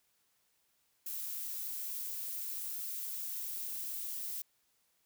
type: noise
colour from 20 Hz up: violet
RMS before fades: -40 dBFS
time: 1.06-4.42 s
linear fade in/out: 5 ms
effects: white hiss -75 dBFS RMS until 5.05 s